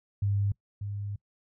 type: tone pair in turn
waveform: sine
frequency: 100.6 / 101.59 Hz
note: G2 / G#2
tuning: +45 / -38 cents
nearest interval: unison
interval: 17 cents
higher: second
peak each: -24 / -32 dBFS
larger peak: first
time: 0.22-0.52 / 0.81-1.16 s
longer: second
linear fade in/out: 5 ms
effects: noise-tail reverb RT60 0.1 s tail -23 dB re dry